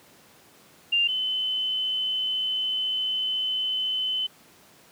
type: tone pair in turn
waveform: sine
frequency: 2794 / 3038 Hz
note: F7 / F#7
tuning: 0 / +45 cents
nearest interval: minor second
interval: 145 cents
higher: second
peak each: -19 / -24 dBFS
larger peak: first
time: 0.92-1.08 / 1.08-4.27 s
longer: second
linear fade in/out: 10 ms
effects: pink hiss -54 dBFS RMS until 4.91 s + high-pass 150 Hz 12 dB/octave